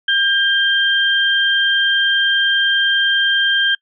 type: tone pair together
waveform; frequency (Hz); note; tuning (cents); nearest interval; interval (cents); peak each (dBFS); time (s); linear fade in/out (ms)
sine; 1600 / 3165; G6 / G7; +35 / +16; octave; 1181; -15; 0.08-3.75; 5
effects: noise-tail reverb RT60 0.1 s tail -25 dB re dry